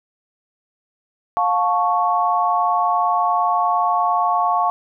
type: chord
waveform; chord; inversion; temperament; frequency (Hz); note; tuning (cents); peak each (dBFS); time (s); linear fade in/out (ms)
sine; F augmented; none; equal with one note detuned; 708.6 / 880 / 1108.7; F5 / A5 / C#6; +25 / 0 / 0; -19 / -21 / -19; 1.37-4.7; 0
effects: none